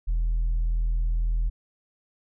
sine tone, 41 Hz, E1, 9 cents flat, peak -19 dBFS, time 0.07-1.5 s, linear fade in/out 20 ms, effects tanh soft clip ceiling -20 dBFS

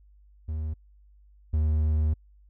triangle tone pair in turn, 77.78 / 77.06 Hz, D#2 / D#2, 0 / -16 cents, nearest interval unison, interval 16 cents, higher first, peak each -26 / -19 dBFS, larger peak second, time 0.48-0.74 / 1.53-2.14 s, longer second, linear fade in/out 10 ms, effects added 50 Hz sine -53 dBFS peak until 2.49 s

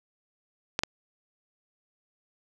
clicks, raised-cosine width 0.2 ms, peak -8 dBFS, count 2, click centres 0.791 / 0.835 s, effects 8-bit

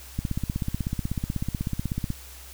click train, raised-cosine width 5 ms, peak -14 dBFS, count 32, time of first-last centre 0.19-2.104 s, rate 16.2 Hz, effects added 65 Hz sine -45 dBFS peak until 2.53 s + white hiss -46 dBFS RMS until 2.53 s

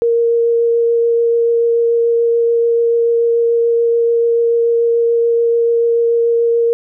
sine tone with vibrato, 466.2 Hz, A#4, in tune, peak -10 dBFS, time 0.02-6.73 s, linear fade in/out 0 ms, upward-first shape triangle, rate 6.9 Hz, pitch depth 9 cents each way, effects none

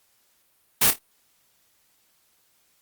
white noise with echo, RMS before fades -17 dBFS, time 0.81-0.91 s, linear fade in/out 10 ms, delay 27 ms, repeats 3, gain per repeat -11 dB, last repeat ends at 0.991 s, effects white hiss -65 dBFS RMS until 2.81 s + Opus 48 kbps

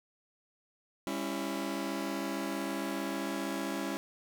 sawtooth chord, C# diminished, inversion second, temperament just, 199.57 / 277.2 / 332.6 Hz, G3 / C#4 / E4, +31 / 0 / +16 cents, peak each -35 / -33 / -34 dBFS, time 1.07-3.97 s, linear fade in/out 0 ms, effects none

